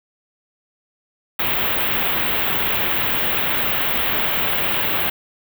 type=band-stop noise; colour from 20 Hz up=white; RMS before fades=-20 dBFS; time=1.39-5.1 s; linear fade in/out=5 ms; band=3500 to 15000 Hz; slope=48 dB/octave; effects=none